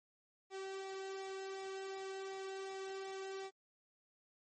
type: tone with flanger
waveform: sawtooth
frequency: 385.6 Hz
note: G4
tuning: 28 cents flat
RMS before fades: -45 dBFS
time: 0.5-3.51 s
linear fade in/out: 50 ms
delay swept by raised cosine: 0.65 to 1.75 ms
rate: 2.7 Hz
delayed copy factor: -0.5
effects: MP3 32 kbps